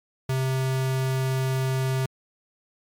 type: tone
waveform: square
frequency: 131.6 Hz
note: C3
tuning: 10 cents sharp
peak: -23 dBFS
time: 0.29-2.06 s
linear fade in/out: 5 ms
effects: MP3 96 kbps